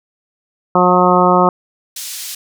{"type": "harmonic tone", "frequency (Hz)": 180.3, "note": "F#3", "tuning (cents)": -45, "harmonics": [1, 2, 3, 4, 5, 6, 7], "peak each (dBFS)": [-16, -16, -16, -16, -16, -16, -16], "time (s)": [0.75, 1.49], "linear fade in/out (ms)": 2}
{"type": "band-pass noise", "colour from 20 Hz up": "pink", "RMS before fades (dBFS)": -27, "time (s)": [1.96, 2.35], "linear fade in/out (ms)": 5, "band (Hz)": [4300, 15000], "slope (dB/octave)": 12}
{"effects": []}